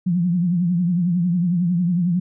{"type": "tone with vibrato", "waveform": "sine", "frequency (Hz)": 175.5, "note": "F3", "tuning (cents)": 9, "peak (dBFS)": -16, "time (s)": [0.06, 2.2], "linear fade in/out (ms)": 10, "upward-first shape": "triangle", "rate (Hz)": 11, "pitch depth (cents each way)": 110, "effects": []}